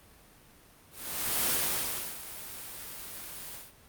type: noise with ADSR envelope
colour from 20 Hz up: white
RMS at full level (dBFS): -27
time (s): 0.91-3.73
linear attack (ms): 580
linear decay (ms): 680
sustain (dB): -15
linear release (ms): 180
effects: pink hiss -57 dBFS RMS until 3.88 s + Opus 32 kbps